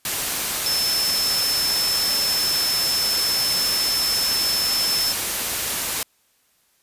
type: tone in noise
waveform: sine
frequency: 5274 Hz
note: E8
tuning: in tune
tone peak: -20 dBFS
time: 0.66-5.12 s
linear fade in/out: 2 ms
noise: white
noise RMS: -24 dBFS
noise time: 0.05-6.03 s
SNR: +1 dB
effects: white hiss -63 dBFS RMS until 6.82 s + resampled to 32000 Hz